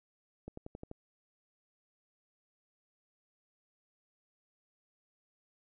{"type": "accelerating click train", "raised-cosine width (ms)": 2, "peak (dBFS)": -30, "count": 6, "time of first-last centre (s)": [0.48, 0.914], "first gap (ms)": 94, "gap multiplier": 0.96, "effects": []}